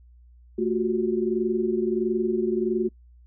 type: tone cluster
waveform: sine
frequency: 221.7 / 358.4 / 379.9 Hz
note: A3 / F4 / F#4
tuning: +13 / +45 / +46 cents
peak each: -27 / -24 / -27 dBFS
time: 0.58-2.89 s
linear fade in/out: 10 ms
effects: noise-tail reverb RT60 0.1 s tail -24 dB re dry + added 60 Hz sine -49 dBFS peak until 3.26 s